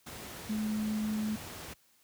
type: tone in noise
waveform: sine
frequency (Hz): 214.7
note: A3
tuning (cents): -42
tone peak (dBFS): -30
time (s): 0.49-1.36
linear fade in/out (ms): 10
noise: pink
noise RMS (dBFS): -44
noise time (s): 0.06-1.74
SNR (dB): +11
effects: white hiss -67 dBFS RMS until 2.03 s + high-pass 60 Hz 12 dB/octave